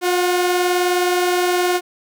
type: tone pair together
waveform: sawtooth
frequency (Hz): 356.9 / 733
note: F4 / F#5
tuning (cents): +38 / -16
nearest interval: octave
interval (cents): 1246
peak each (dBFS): -12 / -21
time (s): 0.01-1.81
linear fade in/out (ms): 50
effects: none